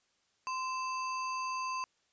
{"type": "tone with sample-and-hold", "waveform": "sine", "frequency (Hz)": 1033, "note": "C6", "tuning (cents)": -22, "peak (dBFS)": -33, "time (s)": [0.47, 1.84], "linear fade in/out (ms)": 0, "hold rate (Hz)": 3675, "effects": ["white hiss -74 dBFS RMS until 2.12 s", "resampled to 16000 Hz"]}